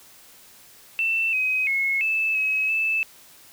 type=tone with pitch steps; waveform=sine; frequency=2673 / 2525 / 2176 / 2625 / 2560 / 2628 Hz; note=E7 / D#7 / C#7 / E7 / D#7 / E7; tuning=+23 / +25 / -33 / -8 / +49 / -6 cents; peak=-20 dBFS; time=0.99-3.03 s; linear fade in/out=0 ms; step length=340 ms; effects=white hiss -50 dBFS RMS until 3.52 s